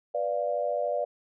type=chord; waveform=sine; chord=B diminished; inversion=none; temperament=equal; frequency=493.9 / 587.3 / 698.5 Hz; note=B4 / D5 / F5; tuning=0 / 0 / 0 cents; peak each=-32 / -28 / -32 dBFS; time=0.14-1.05 s; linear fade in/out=10 ms; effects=none